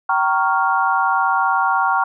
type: chord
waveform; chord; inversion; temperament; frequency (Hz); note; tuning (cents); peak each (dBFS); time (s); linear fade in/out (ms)
sine; G half-diminished seventh; none; equal with one note detuned; 772.8 / 932.3 / 1108.7 / 1396.9; G5 / Bb5 / Db6 / F6; -25 / 0 / 0 / 0; -20; 0.09-2.04; 5
effects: none